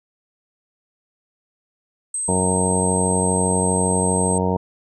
sine tone, 8260 Hz, C9, 23 cents flat, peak -22 dBFS, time 2.14-4.38 s, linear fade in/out 2 ms
harmonic tone, 92.5 Hz, F#2, in tune, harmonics 1 / 2 / 3 / 4 / 5 / 6 / 7 / 8 / 9 / 10, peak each -25 / -22 / -29 / -29 / -24 / -31 / -29 / -33 / -33 / -26 dBFS, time 2.28-4.57 s, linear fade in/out 5 ms
effects none

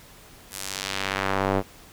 square tone with band-pass filter sweep, 48.49 Hz, G1, 18 cents flat, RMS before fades -27 dBFS, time 0.5-1.63 s, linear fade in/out 50 ms, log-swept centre 12000 to 520 Hz, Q 0.86, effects pink hiss -49 dBFS RMS until 1.92 s

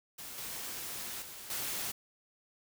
white noise with level steps, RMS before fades -45 / -41 / -47 / -37 dBFS, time 0.18-1.92 s, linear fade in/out 10 ms, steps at 0.38 / 1.22 / 1.5 s, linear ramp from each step 2 ms, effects none

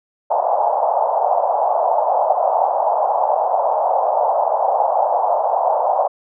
pink band-pass noise, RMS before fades -17 dBFS, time 0.3-6.08 s, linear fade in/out 10 ms, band 610 to 890 Hz, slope 48 dB/octave, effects none

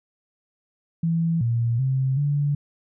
sine tone with pitch steps, 165.8 / 117.1 / 132.4 / 144.4 Hz, E3 / A#2 / C3 / D3, +10 / +8 / +21 / -29 cents, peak -19 dBFS, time 1.03-2.55 s, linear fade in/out 5 ms, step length 380 ms, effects none

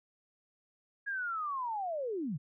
sine linear sweep, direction down, 1661.2 to 123.47 Hz, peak -33 dBFS, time 1.06-2.38 s, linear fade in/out 20 ms, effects none

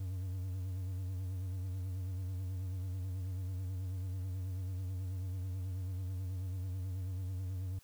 triangle tone with vibrato, 92.7 Hz, F#2, 4 cents sharp, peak -34 dBFS, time 0-7.79 s, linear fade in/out 5 ms, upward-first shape sine, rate 9.2 Hz, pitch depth 64 cents each way, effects white hiss -65 dBFS RMS until 7.83 s

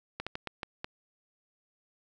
slowing click train, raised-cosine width 0.3 ms, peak -19 dBFS, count 6, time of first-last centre 0.2-0.845 s, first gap 66 ms, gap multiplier 1.34, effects none

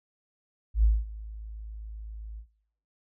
sine tone with ADSR envelope, 53.8 Hz, A1, 38 cents flat, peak -16 dBFS, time 0.74-2.46 s, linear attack 96 ms, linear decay 210 ms, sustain -21 dB, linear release 79 ms, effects noise-tail reverb RT60 0.7 s tail -21 dB re dry

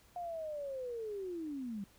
sine linear sweep, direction down, 716 to 190.5 Hz, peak -38 dBFS, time 0.16-1.84 s, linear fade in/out 2 ms, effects added 60 Hz sine -69 dBFS peak until 1.98 s + pink hiss -65 dBFS RMS until 1.98 s

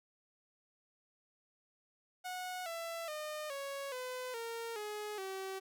sawtooth tone with pitch steps, 732 / 667.4 / 608.5 / 554.8 / 505.8 / 461.1 / 420.4 / 383.3 Hz, F#5 / E5 / D#5 / C#5 / B4 / A#4 / G#4 / G4, -19 / +21 / -39 / +1 / +41 / -19 / +21 / -39 cents, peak -36 dBFS, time 2.24-5.6 s, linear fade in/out 20 ms, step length 420 ms, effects none

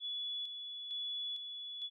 sine tone with tremolo, 3416 Hz, G#7, 48 cents sharp, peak -37 dBFS, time 0-1.9 s, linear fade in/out 50 ms, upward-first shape square, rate 1.1 Hz, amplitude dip 45%, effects none

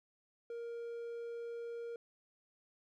triangle tone, 468.3 Hz, A#4, 8 cents sharp, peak -39 dBFS, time 0.5-1.96 s, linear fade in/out 2 ms, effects none

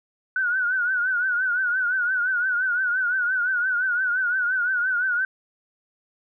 sine tone with vibrato, 1480 Hz, F#6, in tune, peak -20 dBFS, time 0.36-5.25 s, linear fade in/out 2 ms, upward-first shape triangle, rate 5.8 Hz, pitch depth 100 cents each way, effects none

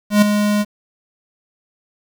square tone with ADSR envelope, 207.7 Hz, G#3, in tune, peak -7 dBFS, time 0.1-0.65 s, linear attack 120 ms, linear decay 7 ms, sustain -8 dB, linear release 39 ms, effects 7-bit

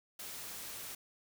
white noise, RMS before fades -45 dBFS, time 0.19-0.95 s, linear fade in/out 5 ms, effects none

